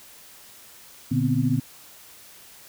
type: tone cluster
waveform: sine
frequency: 119.5 / 146.8 / 245.4 / 259.6 Hz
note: A#2 / D3 / B3 / C4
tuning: +43 / 0 / -11 / -13 cents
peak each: -25 dBFS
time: 1.11-1.6 s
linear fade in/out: 10 ms
effects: white hiss -48 dBFS RMS until 2.68 s